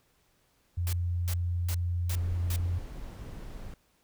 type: tone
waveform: sine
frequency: 87.31 Hz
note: F2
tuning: in tune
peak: -27 dBFS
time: 0.77-2.79 s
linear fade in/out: 10 ms
type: noise bursts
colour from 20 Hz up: white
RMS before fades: -38 dBFS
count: 5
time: 0.87-2.56 s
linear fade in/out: 0 ms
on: 58 ms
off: 350 ms
type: noise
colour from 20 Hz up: brown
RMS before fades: -41 dBFS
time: 2.13-3.74 s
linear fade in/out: 2 ms
effects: pink hiss -69 dBFS RMS until 4.03 s